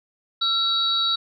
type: tone cluster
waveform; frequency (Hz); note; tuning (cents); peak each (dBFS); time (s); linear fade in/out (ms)
sine; 1348 / 3850 / 4507; E6 / B7 / C#8; +38 / -45 / +28; -28 / -20 / -28; 0.41-1.16; 10
effects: none